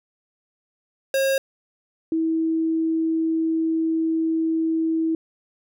square / sine tone pair in turn, 540 / 323.6 Hz, C#5 / E4, -45 / -32 cents, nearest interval major sixth, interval 887 cents, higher first, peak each -19 dBFS, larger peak neither, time 1.14-1.38 / 2.12-5.15 s, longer second, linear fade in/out 2 ms, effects none

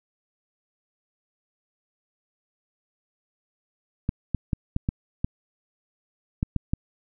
clicks, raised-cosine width 5 ms, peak -11 dBFS, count 9, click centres 4.091 / 4.347 / 4.532 / 4.764 / 4.889 / 5.245 / 6.429 / 6.563 / 6.735 s, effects none

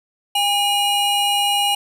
square tone pair together, 810 / 2883 Hz, G#5 / F#7, -43 / -46 cents, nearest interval octave + minor seventh, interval 2197 cents, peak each -20 / -19 dBFS, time 0.35-1.75 s, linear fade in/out 5 ms, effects none

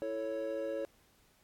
triangle chord, A major, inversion second, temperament equal, 329.6 / 440 / 554.4 Hz, E4 / A4 / C#5, 0 / 0 / 0 cents, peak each -40 / -39 / -34 dBFS, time 0.02-0.85 s, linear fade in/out 0 ms, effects pink hiss -68 dBFS RMS until 1.43 s + AAC 64 kbps

